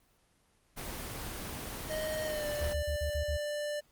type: noise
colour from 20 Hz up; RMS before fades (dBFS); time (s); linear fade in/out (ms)
pink; -40; 0.76-2.74; 20
type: tone with pitch glide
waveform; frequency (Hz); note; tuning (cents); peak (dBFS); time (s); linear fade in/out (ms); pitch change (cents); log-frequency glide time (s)
square; 622.3 to 591.1; D#5 to D5; 0 to +11; -34; 1.89-3.81; 20; -89; 2.24-2.48
type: tone bursts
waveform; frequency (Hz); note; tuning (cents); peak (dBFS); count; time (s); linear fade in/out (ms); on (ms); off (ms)
sine; 73.42; D2; 0; -31; 6; 2.6-3.373; 10; 93; 43
effects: pink hiss -69 dBFS RMS until 3.91 s + Opus 24 kbps